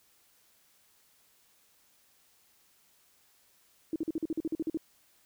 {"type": "tone bursts", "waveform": "sine", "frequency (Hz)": 320, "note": "D#4", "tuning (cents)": 49, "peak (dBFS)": -28, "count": 12, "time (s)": [3.93, 4.773], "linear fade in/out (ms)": 2, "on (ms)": 29, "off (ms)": 45, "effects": ["white hiss -66 dBFS RMS until 5.25 s"]}